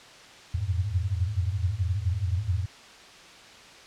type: tone cluster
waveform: sine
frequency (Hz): 83.6 / 88.1 / 95.2 / 107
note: E2 / F2 / F#2 / A2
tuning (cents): +25 / +16 / +50 / -48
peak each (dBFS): -31 / -29 / -31 / -30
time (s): 0.54-2.66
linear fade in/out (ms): 10
effects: white hiss -48 dBFS RMS until 3.86 s + low-pass 5000 Hz 12 dB/octave